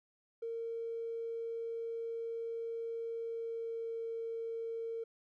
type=tone with pitch glide; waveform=triangle; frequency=459.4 to 456.8 Hz; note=A#4 to A#4; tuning=-25 to -35 cents; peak=-33 dBFS; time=0.42-5.04 s; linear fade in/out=10 ms; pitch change=-10 cents; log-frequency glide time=3.14-4.03 s; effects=tanh soft clip ceiling -35 dBFS